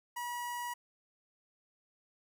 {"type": "tone with notch filter", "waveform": "sawtooth", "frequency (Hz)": 966, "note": "B5", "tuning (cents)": -39, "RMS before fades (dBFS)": -39, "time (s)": [0.16, 0.74], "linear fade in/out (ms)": 10, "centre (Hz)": 4000, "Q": 1.3, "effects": []}